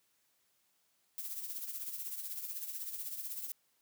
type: noise with tremolo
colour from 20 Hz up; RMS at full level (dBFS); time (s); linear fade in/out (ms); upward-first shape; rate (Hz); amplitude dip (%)
violet; -39; 1.18-3.52; 0; triangle; 16; 65
effects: white hiss -75 dBFS RMS until 3.81 s + high-pass 80 Hz 12 dB/octave